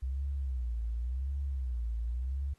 sine tone with vibrato, 62.7 Hz, B1, 27 cents sharp, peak -31 dBFS, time 0.02-2.54 s, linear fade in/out 10 ms, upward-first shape sine, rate 0.91 Hz, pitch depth 180 cents each way, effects pink hiss -71 dBFS RMS until 2.58 s + AAC 32 kbps

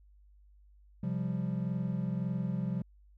triangle chord, C suspended fourth, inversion none, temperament just, 130.81 / 174.42 / 196.22 Hz, C3 / F3 / G3, 0 / -2 / +2 cents, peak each -34 / -32 / -34 dBFS, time 1.03-2.82 s, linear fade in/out 5 ms, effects added 50 Hz sine -57 dBFS peak until 3.17 s

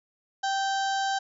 harmonic tone with a mistuned harmonic, 781 Hz, G5, 7 cents flat, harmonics 1 / 2 / 4 / 5 / 6 / 7 / 8 / 9, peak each -26 / -32 / -38 / -40 / -42 / -43 / -44 / -45 dBFS, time 0.43-1.19 s, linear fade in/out 10 ms, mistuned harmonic 9, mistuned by +17 cents, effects none

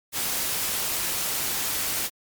white noise, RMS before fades -27 dBFS, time 0.12-2.1 s, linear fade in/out 50 ms, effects MP3 96 kbps

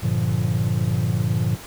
triangle chord, G minor seventh, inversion none, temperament equal, 98 / 116.54 / 146.83 / 174.61 Hz, G2 / Bb2 / D3 / F3, 0 / 0 / 0 / 0 cents, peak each -23 / -20 / -24 / -24 dBFS, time 0.02-1.57 s, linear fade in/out 20 ms, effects pink hiss -39 dBFS RMS until 1.66 s

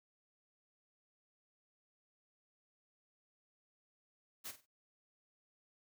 white noise with echo, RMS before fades -45 dBFS, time 4.44-4.52 s, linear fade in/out 20 ms, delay 48 ms, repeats 3, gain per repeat -11 dB, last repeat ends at 4.664 s, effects noise-tail reverb RT60 0.2 s tail -25 dB re dry + high-pass 80 Hz 12 dB/octave

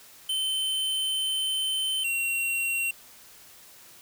square tone pair in turn, 3075 / 2740 Hz, G7 / F7, -34 / -34 cents, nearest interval major second, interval 200 cents, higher first, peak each -26 dBFS, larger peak neither, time 0.29-2.04 / 2.04-2.91 s, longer first, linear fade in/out 5 ms, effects white hiss -51 dBFS RMS until 4.01 s

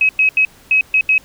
sine tone bursts at uneven times, 2553 Hz, D#7, 44 cents sharp, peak -9 dBFS, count 6, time 0.01-0.09 / 0.19-0.29 / 0.37-0.45 / 0.71-0.81 / 0.94-1.01 / 1.09-1.18 s, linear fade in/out 2 ms, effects pink hiss -46 dBFS RMS until 1.24 s

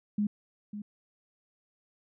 sine tone with echo, 207.7 Hz, G#3, in tune, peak -25 dBFS, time 0.18-0.27 s, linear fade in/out 5 ms, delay 550 ms, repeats 1, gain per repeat -11 dB, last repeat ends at 0.82 s, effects none

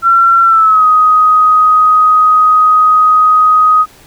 sine tone with pitch glide, 1359 to 1253.4 Hz, F6 to D#6, -48 to +12 cents, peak -4 dBFS, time 0.02-3.86 s, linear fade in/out 50 ms, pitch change -140 cents, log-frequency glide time 0.44-0.86 s, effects pink hiss -41 dBFS RMS until 4.06 s

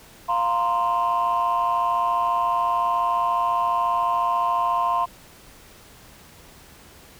sine chord, F suspended fourth, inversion none, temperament equal, 698.5 / 932.3 / 1046.5 Hz, F5 / Bb5 / C6, 0 / 0 / 0 cents, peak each -24 / -24 / -20 dBFS, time 0.28-5.06 s, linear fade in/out 20 ms, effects tanh soft clip ceiling -14 dBFS + pink hiss -48 dBFS RMS until 7.19 s

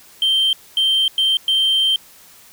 triangle tone bursts at uneven times, 3136 Hz, G7, in tune, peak -11 dBFS, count 4, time 0.22-0.53 / 0.77-1.08 / 1.18-1.37 / 1.48-1.96 s, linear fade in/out 2 ms, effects tanh soft clip ceiling -8 dBFS + white hiss -46 dBFS RMS until 2.52 s

